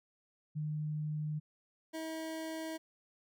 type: tone pair in turn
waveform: sine / 25% pulse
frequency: 152.1 / 320.4 Hz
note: D#3 / E4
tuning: -39 / -49 cents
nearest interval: octave + minor second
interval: 1290 cents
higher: second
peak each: -34 / -35 dBFS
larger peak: first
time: 0.55-1.4 / 1.93-2.78 s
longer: neither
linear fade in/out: 20 ms
effects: none